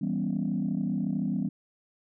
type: chord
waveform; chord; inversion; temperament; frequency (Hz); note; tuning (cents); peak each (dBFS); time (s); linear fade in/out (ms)
sine; C# half-diminished seventh; first; equal with one note detuned; 164.81 / 196 / 243.3 / 277.2; E3 / G3 / B3 / C#4; 0 / 0 / -26 / 0; -32 / -29 / -31 / -34; 0.01-1.49; 10
effects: tanh soft clip ceiling -19 dBFS